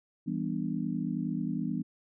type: chord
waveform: sine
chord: E minor seventh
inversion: none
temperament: just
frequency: 164.81 / 197.78 / 247.2 / 296.7 Hz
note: E3 / G3 / B3 / D4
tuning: 0 / +16 / +2 / +18 cents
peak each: -35 / -35 / -34 / -37 dBFS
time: 0.26-1.83 s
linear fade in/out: 20 ms
effects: none